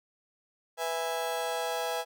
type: chord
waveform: 35% pulse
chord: E major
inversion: second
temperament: just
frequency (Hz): 494.4 / 659.3 / 824.1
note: B4 / E5 / G#5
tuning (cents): +2 / 0 / -14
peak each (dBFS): -33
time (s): 0.77-2.05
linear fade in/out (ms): 50
effects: none